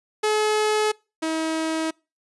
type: tone pair in turn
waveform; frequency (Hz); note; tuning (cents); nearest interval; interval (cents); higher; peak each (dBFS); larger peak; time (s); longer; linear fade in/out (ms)
sawtooth; 427.2 / 320; G#4 / D#4; +49 / +49; perfect fourth; 500; first; -15 / -19; first; 0.23-0.92 / 1.22-1.91; neither; 10
effects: noise-tail reverb RT60 0.3 s tail -26 dB re dry + resampled to 24000 Hz